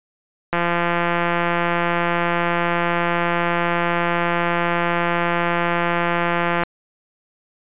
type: click train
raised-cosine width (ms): 0.5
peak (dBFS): -5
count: 1051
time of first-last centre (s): 0.53-6.635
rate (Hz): 172
effects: resampled to 8000 Hz